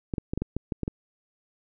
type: clicks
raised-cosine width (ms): 3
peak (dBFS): -15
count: 9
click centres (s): 0.138 / 0.182 / 0.335 / 0.376 / 0.42 / 0.566 / 0.722 / 0.833 / 0.879
effects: none